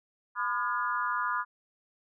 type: tone cluster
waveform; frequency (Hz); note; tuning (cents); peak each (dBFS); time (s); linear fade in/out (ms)
sine; 1004 / 1217 / 1429 / 1678; B5 / D#6 / F6 / G#6; +28 / -39 / +39 / +17; -32 / -32 / -33 / -39; 0.35-1.45; 50
effects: none